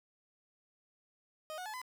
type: tone with pitch steps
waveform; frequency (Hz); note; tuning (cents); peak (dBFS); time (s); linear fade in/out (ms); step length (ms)
30% pulse; 622.3 / 731.5 / 860 / 1010.9; D#5 / F#5 / A5 / B5; 0 / -20 / -40 / +40; -38; 1.5-1.816; 0; 79
effects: none